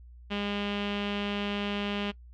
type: tone with low-pass filter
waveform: sawtooth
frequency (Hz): 203.5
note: G#3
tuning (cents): -35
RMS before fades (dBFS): -32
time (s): 0.3-2.12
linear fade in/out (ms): 20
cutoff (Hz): 3000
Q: 4
effects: noise-tail reverb RT60 0.1 s tail -21 dB re dry + added 60 Hz sine -47 dBFS peak until 2.33 s